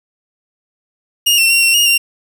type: tone with pitch steps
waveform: sawtooth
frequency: 2845 / 2707 / 2750 / 2722 / 2854 / 2768 Hz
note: F7 / E7 / F7 / F7 / F7 / F7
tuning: +31 / +45 / -27 / -45 / +37 / -16 cents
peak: -6 dBFS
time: 1.26-1.98 s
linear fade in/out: 10 ms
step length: 120 ms
effects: 7-bit

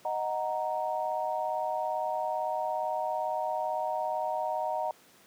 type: chord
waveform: sine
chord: D# minor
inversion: none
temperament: equal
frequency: 622.3 / 740 / 932.3 Hz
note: D#5 / F#5 / A#5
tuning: 0 / 0 / 0 cents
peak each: -33 dBFS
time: 0.05-4.91 s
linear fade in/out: 2 ms
effects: pink hiss -58 dBFS RMS until 5.26 s + high-pass 200 Hz 12 dB/octave

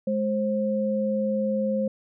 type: tone pair together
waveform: sine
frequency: 210.3 / 530 Hz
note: G#3 / C5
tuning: +22 / +22 cents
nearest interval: octave + major third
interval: 1600 cents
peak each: -25 dBFS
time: 0.07-1.88 s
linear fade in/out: 5 ms
effects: none

